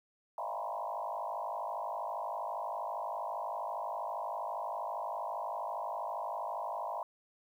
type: tone with frequency modulation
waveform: sine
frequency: 818 Hz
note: G#5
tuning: 26 cents flat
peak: -35 dBFS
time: 0.38-7.03 s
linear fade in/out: 2 ms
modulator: 52.5 Hz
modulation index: 4
effects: 11-bit